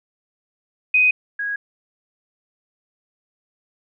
sine tone pair in turn, 2502 / 1649.8 Hz, D#7 / G#6, +9 / -12 cents, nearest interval perfect fifth, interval 721 cents, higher first, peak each -12 / -22 dBFS, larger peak first, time 0.94-1.11 / 1.39-1.56 s, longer neither, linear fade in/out 5 ms, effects none

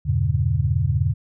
sine chord, E diminished seventh, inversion none, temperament just, 82.41 / 98.89 / 118.67 / 142.4 Hz, E2 / G2 / Bb2 / Db3, 0 / +16 / +31 / +47 cents, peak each -23 dBFS, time 0.05-1.14 s, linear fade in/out 20 ms, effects none

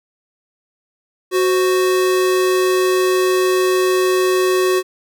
square tone pair together, 370 / 523.3 Hz, F#4 / C5, 0 / 0 cents, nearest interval tritone, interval 600 cents, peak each -14 / -26 dBFS, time 1.31-4.83 s, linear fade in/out 50 ms, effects none

